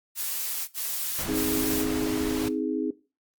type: noise bursts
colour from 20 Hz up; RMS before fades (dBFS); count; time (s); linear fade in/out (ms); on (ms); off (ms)
blue; -30; 3; 0.15-1.856; 50; 530; 58
type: noise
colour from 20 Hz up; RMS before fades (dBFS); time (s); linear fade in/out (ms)
pink; -34; 1.18-2.49; 10
type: chord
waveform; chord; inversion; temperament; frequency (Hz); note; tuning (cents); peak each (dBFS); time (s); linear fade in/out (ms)
sine; Ab major; first; equal with one note detuned; 261.6 / 316 / 415.3; C4 / Eb4 / Ab4; 0 / +27 / 0; -29 / -28 / -31; 1.28-2.91; 5
effects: noise-tail reverb RT60 0.3 s tail -17 dB re dry + Opus 48 kbps